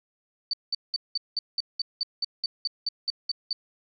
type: tone bursts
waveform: sine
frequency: 4560 Hz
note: C#8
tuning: 48 cents sharp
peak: -24 dBFS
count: 15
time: 0.51-3.53 s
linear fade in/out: 2 ms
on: 24 ms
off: 190 ms
effects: none